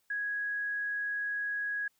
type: tone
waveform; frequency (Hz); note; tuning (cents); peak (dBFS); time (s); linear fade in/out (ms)
sine; 1661.2; G#6; 0; -31; 0.1-1.88; 5
effects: white hiss -74 dBFS RMS until 1.99 s